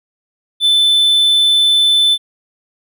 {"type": "tone", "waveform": "triangle", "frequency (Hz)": 3520, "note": "A7", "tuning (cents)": 0, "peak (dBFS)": -7, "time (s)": [0.6, 2.18], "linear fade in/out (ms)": 50, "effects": []}